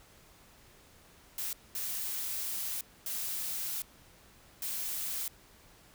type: noise bursts at uneven times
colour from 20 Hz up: blue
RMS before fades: -36 dBFS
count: 4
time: 1.38-1.53 / 1.75-2.81 / 3.06-3.82 / 4.62-5.28 s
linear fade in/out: 2 ms
effects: pink hiss -59 dBFS RMS until 5.94 s